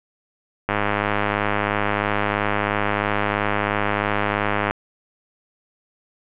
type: click train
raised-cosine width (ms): 0.5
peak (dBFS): -5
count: 415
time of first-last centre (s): 0.69-4.709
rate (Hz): 103
effects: resampled to 8000 Hz + 7-bit